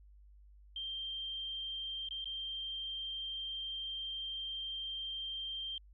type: tone with dropouts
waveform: sine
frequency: 3163 Hz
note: G7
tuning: 15 cents sharp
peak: -38 dBFS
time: 0.76-5.78 s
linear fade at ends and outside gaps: 2 ms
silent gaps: 2.088-2.108 / 2.244-2.256 s
effects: added 50 Hz sine -56 dBFS peak until 5.93 s